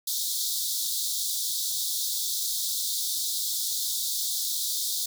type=high-pass noise; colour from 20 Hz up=pink; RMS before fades=-29 dBFS; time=0.07-5.06 s; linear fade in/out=5 ms; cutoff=3500 Hz; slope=96 dB/octave; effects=none